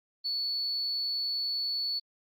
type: tone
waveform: sine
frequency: 4435 Hz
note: C#8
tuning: in tune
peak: -28 dBFS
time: 0.24-2 s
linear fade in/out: 20 ms
effects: tanh soft clip ceiling -24 dBFS + Opus 48 kbps